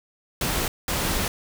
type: noise bursts at uneven times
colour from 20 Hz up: pink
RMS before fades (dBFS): -25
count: 2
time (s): 0.41-0.68 / 0.88-1.28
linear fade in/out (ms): 2
effects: none